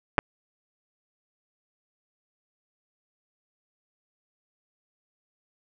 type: clicks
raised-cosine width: 0.5 ms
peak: -5 dBFS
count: 2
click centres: 0.182 / 0.189 s
effects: none